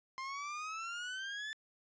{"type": "exponential sweep", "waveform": "30% pulse", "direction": "up", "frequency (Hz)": [1046.5, 1760], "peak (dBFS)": -37, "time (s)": [0.18, 1.53], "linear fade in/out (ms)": 0, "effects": ["resampled to 16000 Hz"]}